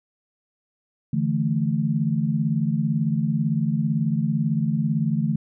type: chord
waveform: sine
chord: D suspended second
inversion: none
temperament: equal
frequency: 146.83 / 164.81 / 220 Hz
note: D3 / E3 / A3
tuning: 0 / 0 / 0 cents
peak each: -24 dBFS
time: 1.13-5.36 s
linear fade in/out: 5 ms
effects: none